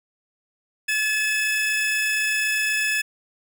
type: tone pair together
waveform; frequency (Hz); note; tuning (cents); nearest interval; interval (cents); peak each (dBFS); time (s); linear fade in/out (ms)
40% pulse; 1718 / 2591; A6 / E7; -42 / -30; perfect fifth; 712; -23 / -22; 0.88-3.02; 10
effects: none